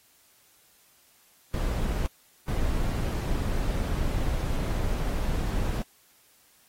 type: noise bursts at uneven times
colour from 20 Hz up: brown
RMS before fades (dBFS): -27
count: 2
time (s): 1.54-2.06 / 2.48-5.82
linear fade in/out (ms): 0
effects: white hiss -61 dBFS RMS until 6.68 s + AAC 48 kbps